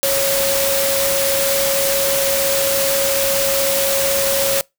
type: tone in noise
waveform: sine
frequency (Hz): 550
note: C#5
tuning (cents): -14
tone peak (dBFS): -18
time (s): 0.03-4.61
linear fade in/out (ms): 0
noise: white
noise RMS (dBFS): -19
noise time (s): 0.03-4.61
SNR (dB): -2
effects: noise-tail reverb RT60 0.2 s tail -25 dB re dry